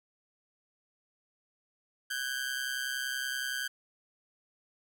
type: ring-modulated tone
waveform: sawtooth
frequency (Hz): 1568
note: G6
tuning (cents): 0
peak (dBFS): -26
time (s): 2.1-3.68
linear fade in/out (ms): 10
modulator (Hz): 65.3
effects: none